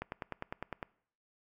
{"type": "click train", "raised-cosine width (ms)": 0.5, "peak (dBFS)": -22, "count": 9, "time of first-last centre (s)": [0.02, 0.828], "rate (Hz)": 9.9, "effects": ["noise-tail reverb RT60 0.6 s tail -23 dB re dry"]}